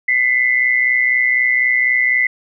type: tone pair together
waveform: sine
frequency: 2005 / 2129 Hz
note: B6 / C7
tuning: +26 / +30 cents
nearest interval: minor second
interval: 104 cents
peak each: -13 / -18 dBFS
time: 0.08-2.27 s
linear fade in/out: 5 ms
effects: none